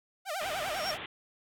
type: tone with vibrato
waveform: sawtooth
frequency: 687 Hz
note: F5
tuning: 29 cents flat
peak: -29 dBFS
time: 0.25-0.98 s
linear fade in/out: 50 ms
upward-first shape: sine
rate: 10 Hz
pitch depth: 250 cents each way
type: low-pass noise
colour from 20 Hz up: white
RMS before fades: -41 dBFS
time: 0.41-1.06 s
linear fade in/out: 2 ms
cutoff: 3600 Hz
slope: 96 dB/octave
type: tone with exponential growth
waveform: sine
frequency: 5530 Hz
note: F8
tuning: 18 cents flat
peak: -30 dBFS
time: 0.62-0.91 s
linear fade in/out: 2 ms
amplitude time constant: 63 ms
effects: none